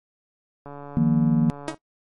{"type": "click train", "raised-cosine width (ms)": 1, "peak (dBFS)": -25, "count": 156, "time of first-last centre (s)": [0.66, 1.744], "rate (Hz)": 143}
{"type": "chord", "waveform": "sine", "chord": "Eb suspended second", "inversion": "none", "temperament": "just", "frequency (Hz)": [155.56, 175.01, 233.3], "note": ["Eb3", "F3", "Bb3"], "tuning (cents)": [0, 4, 2], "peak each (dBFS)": [-21, -23, -19], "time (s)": [0.97, 1.5], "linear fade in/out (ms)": 0}
{"type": "tone with exponential decay", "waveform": "sawtooth", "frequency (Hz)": 317.6, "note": "D#4", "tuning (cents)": 36, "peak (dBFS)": -18, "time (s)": [1.68, 1.78], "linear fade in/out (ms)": 1, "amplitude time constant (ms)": 21}
{"effects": ["noise-tail reverb RT60 0.1 s tail -22 dB re dry", "MP3 48 kbps"]}